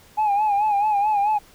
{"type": "tone with vibrato", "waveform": "sine", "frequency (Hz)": 830.6, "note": "G#5", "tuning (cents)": 0, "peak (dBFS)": -15, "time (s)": [0.17, 1.39], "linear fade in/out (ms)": 20, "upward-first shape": "sine", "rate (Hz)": 4.6, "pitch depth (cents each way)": 72, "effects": ["tanh soft clip ceiling -15 dBFS", "pink hiss -51 dBFS RMS until 1.54 s"]}